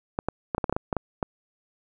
clicks, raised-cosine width 1 ms, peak -11 dBFS, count 11, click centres 0.189 / 0.286 / 0.548 / 0.581 / 0.642 / 0.696 / 0.726 / 0.765 / 0.928 / 0.967 / 1.228 s, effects none

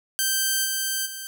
5% pulse tone with level steps, 1561 Hz, G6, 8 cents flat, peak -10 / -13 / -22 dBFS, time 0.19-1.27 s, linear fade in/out 0 ms, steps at 0.64 / 1.05 s, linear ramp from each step 20 ms, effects none

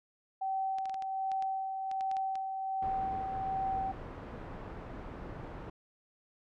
sine tone with tremolo, 769 Hz, G5, 33 cents flat, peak -30 dBFS, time 0.41-3.92 s, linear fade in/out 10 ms, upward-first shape sine, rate 1.3 Hz, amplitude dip 40%
clicks, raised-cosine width 0.2 ms, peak -30 dBFS, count 12, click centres 0.785 / 0.856 / 0.896 / 0.943 / 1.023 / 1.317 / 1.424 / 1.914 / 2.009 / 2.114 / 2.168 / 2.355 s
pink low-pass noise, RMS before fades -44 dBFS, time 2.82-5.7 s, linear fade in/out 5 ms, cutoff 1200 Hz, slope 12 dB/octave
effects none

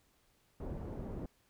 pink low-pass noise, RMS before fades -42 dBFS, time 0.6-1.26 s, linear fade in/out 2 ms, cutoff 500 Hz, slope 12 dB/octave, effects pink hiss -72 dBFS RMS until 1.49 s

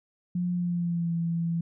sine tone with pitch glide, 177.5 to 167.83 Hz, F3 to E3, +28 to +31 cents, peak -25 dBFS, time 0.35-1.61 s, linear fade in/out 5 ms, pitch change -97 cents, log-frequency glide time 0.53-1.13 s, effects none

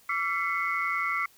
sine tone cluster, 1150 / 1358 / 2021 / 2192 Hz, D6 / F6 / B6 / C#7, -37 / -49 / +39 / -20 cents, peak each -31 dBFS, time 0.09-1.26 s, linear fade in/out 5 ms, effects tanh soft clip ceiling -17 dBFS + white hiss -59 dBFS RMS until 1.37 s

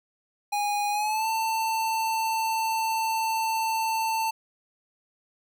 square tone with pitch glide, 823 to 892.3 Hz, G#5 to A5, -16 to +24 cents, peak -25 dBFS, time 0.52-4.31 s, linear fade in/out 10 ms, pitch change +140 cents, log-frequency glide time 0.91-1.28 s, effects none

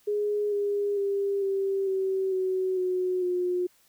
sine tone with pitch steps, 415.3 / 406.8 / 398.4 / 390.2 / 382.2 / 374.3 / 366.6 / 359 Hz, G#4 / G#4 / G4 / G4 / G4 / F#4 / F#4 / F4, 0 / -36 / +28 / -8 / -44 / +20 / -16 / +48 cents, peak -24 dBFS, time 0.07-3.67 s, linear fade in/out 10 ms, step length 450 ms, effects white hiss -63 dBFS RMS until 3.88 s

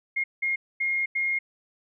sine tone bursts at uneven times, 2139 Hz, C7, 38 cents sharp, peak -23 dBFS, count 4, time 0.16-0.24 / 0.42-0.56 / 0.8-1.06 / 1.15-1.39 s, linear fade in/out 10 ms, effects none

